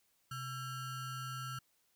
square ring-modulated tone, 740 Hz, F#5, in tune, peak -38 dBFS, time 0.31-1.59 s, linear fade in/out 5 ms, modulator 610 Hz, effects white hiss -75 dBFS RMS until 1.95 s

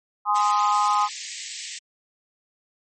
sine chord, Ab major, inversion none, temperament just, 830.6 / 1038.3 / 1245.9 Hz, Ab5 / C6 / Eb6, 0 / -14 / +2 cents, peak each -22 dBFS, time 0.25-1.09 s, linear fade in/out 50 ms
white high-pass noise, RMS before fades -31 dBFS, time 0.35-1.79 s, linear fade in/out 10 ms, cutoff 1800 Hz, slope 96 dB/octave
effects MP3 32 kbps

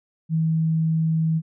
sine tone, 160.8 Hz, E3, 43 cents flat, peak -18 dBFS, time 0.29-1.42 s, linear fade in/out 50 ms, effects none

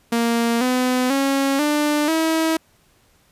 sawtooth tone with pitch steps, 233.1 / 252.7 / 274 / 297.1 / 322.1 Hz, A#3 / B3 / C#4 / D4 / E4, 0 / +40 / -20 / +20 / -40 cents, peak -13 dBFS, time 0.12-2.57 s, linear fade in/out 5 ms, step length 490 ms, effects pink hiss -58 dBFS RMS until 3.31 s + resampled to 32000 Hz

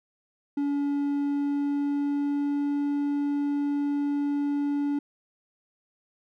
triangle tone with pitch glide, 284.9 to 287 Hz, C#4 to D4, +48 to -40 cents, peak -22 dBFS, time 0.57-4.99 s, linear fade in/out 5 ms, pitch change +12 cents, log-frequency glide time 1.25-2.82 s, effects none

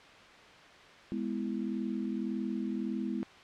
sine chord, E major, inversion first, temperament equal with one note detuned, 207.7 / 249.4 / 329.6 Hz, G#3 / B3 / E4, 0 / +17 / 0 cents, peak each -35 / -36 / -38 dBFS, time 1.12-3.23 s, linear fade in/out 0 ms, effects white hiss -53 dBFS RMS until 3.43 s + low-pass 3000 Hz 12 dB/octave

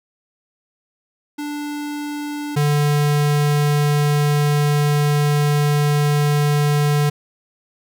square tone pair in turn, 293.7 / 146.85 Hz, D4 / D3, 0 / 0 cents, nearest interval octave, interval 1200 cents, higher first, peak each -25 / -15 dBFS, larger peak second, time 1.38-2.56 / 2.56-7.1 s, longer second, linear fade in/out 10 ms, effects none

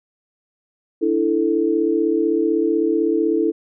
sine chord, D suspended second, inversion none, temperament equal, 293.7 / 329.6 / 440 Hz, D4 / E4 / A4, 0 / 0 / 0 cents, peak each -23 / -18 / -20 dBFS, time 1.01-3.52 s, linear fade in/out 20 ms, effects none

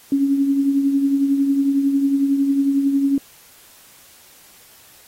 sine tone with tremolo, 277.2 Hz, C#4, in tune, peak -12 dBFS, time 0.12-3.18 s, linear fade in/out 2 ms, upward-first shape triangle, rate 11 Hz, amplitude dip 55%, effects white hiss -48 dBFS RMS until 5.07 s + AAC 48 kbps

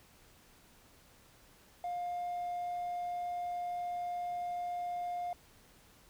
triangle tone, 707 Hz, F5, 21 cents sharp, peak -32 dBFS, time 1.84-5.33 s, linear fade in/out 2 ms, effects tanh soft clip ceiling -30 dBFS + pink hiss -62 dBFS RMS until 6.09 s

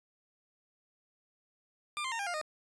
20% pulse tone with pitch steps, 1196 / 1047.2 / 916.9 / 802.9 / 703 / 615.5 Hz, D6 / C6 / A#5 / G5 / F5 / D#5, +31 / +1 / -29 / +41 / +11 / -19 cents, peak -29 dBFS, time 1.97-2.414 s, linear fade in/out 0 ms, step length 74 ms, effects resampled to 22050 Hz

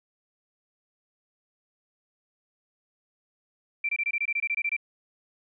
sine tone bursts, 2349 Hz, D7, in tune, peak -24 dBFS, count 13, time 3.84-4.766 s, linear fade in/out 5 ms, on 50 ms, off 23 ms, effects none

